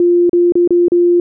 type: tone with dropouts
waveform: sine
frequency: 349.2 Hz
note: F4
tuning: in tune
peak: -7 dBFS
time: 0-1.2 s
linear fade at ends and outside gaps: 2 ms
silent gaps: 0.295-0.331 / 0.522-0.554 / 0.676-0.706 / 0.883-0.919 s
effects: none